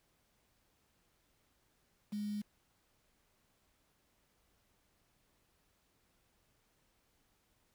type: tone with quantisation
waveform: sine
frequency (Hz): 207.7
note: G#3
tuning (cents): 0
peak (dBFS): -36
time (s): 2.12-2.42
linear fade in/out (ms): 10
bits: 9
effects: pink hiss -75 dBFS RMS until 7.74 s